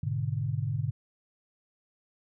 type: chord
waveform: sine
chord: G# diminished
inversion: none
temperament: equal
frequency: 103.83 / 123.47 / 146.83 Hz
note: G#2 / B2 / D3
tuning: 0 / 0 / 0 cents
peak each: -32 dBFS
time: 0.03-0.91 s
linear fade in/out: 5 ms
effects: none